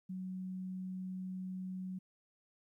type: tone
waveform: sine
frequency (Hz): 185.9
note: F#3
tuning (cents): +8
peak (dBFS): -39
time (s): 0.09-1.99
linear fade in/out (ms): 10
effects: 13-bit